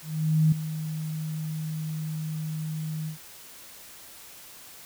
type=tone with ADSR envelope; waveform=sine; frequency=156.6 Hz; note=D#3; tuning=11 cents sharp; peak=-16 dBFS; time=0.02-3.18 s; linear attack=500 ms; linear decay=6 ms; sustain=-13 dB; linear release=110 ms; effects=white hiss -47 dBFS RMS until 4.85 s